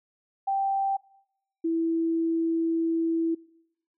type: tone pair in turn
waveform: sine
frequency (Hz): 783 / 329.2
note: G5 / E4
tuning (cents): -2 / -2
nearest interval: octave + minor third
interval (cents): 1500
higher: first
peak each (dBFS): -23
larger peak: neither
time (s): 0.47-0.97 / 1.64-3.35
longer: second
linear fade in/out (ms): 10
effects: noise-tail reverb RT60 0.8 s tail -23 dB re dry